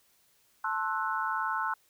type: chord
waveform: sine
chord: F# half-diminished seventh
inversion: first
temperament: equal with one note detuned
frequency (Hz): 880 / 1063.6 / 1318.5 / 1480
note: A5 / C6 / E6 / F#6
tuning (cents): 0 / +28 / 0 / 0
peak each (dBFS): -34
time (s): 0.64-1.74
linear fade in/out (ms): 5
effects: white hiss -67 dBFS RMS until 1.89 s